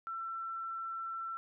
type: tone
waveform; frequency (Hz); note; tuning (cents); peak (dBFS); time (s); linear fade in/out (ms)
sine; 1343; E6; +32; -37; 0.07-1.37; 0
effects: none